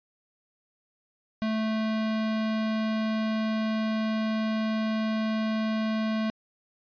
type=tone; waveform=square; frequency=219.2 Hz; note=A3; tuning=6 cents flat; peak=-26 dBFS; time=1.42-6.3 s; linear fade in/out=0 ms; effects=resampled to 11025 Hz